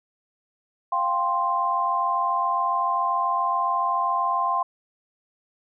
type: chord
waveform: sine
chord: F suspended second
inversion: none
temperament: just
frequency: 698.5 / 785.8 / 1047.7 Hz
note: F5 / G5 / C6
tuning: 0 / +4 / +2 cents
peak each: -28 / -28 / -22 dBFS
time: 0.92-4.63 s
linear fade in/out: 5 ms
effects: none